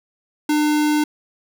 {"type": "tone", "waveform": "square", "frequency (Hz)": 300, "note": "D4", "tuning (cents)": 37, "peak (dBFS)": -16, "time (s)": [0.49, 1.04], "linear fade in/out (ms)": 5, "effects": []}